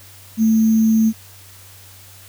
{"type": "tone with sample-and-hold", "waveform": "sine", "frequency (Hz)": 221.2, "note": "A3", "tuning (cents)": 9, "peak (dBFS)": -11, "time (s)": [0.37, 1.13], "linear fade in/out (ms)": 50, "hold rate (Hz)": 6300, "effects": ["added 96 Hz sine -45 dBFS peak until 2.28 s", "white hiss -44 dBFS RMS until 2.28 s"]}